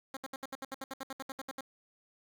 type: tone bursts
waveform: 10% pulse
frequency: 267.7 Hz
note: C4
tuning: 40 cents sharp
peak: -30 dBFS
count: 16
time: 0.14-1.608 s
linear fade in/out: 2 ms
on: 28 ms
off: 68 ms
effects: none